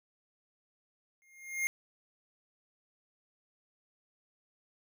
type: tone with exponential growth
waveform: square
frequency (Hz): 2127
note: C7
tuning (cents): +28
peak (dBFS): -27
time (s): 1.22-1.67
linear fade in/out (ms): 0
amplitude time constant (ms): 96
effects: none